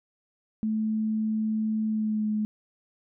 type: tone with pitch glide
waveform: sine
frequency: 217.7 to 213.3 Hz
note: A3 to G#3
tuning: -18 to +46 cents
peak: -24 dBFS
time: 0.63-2.45 s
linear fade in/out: 0 ms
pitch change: -36 cents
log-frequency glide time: 1.87-2.28 s
effects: none